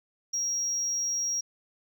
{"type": "tone", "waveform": "sine", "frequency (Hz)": 5640, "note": "F8", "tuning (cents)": 16, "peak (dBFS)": -25, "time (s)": [0.33, 1.41], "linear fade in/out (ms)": 10, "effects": ["tanh soft clip ceiling -24 dBFS", "11-bit"]}